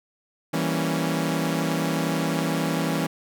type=chord; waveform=sawtooth; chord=E diminished seventh; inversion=none; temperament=equal; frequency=164.81 / 196 / 233.1 / 277.2 Hz; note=E3 / G3 / Bb3 / Db4; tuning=0 / 0 / 0 / 0 cents; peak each=-22 / -27 / -27 / -24 dBFS; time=0.53-3.07 s; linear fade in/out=10 ms; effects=none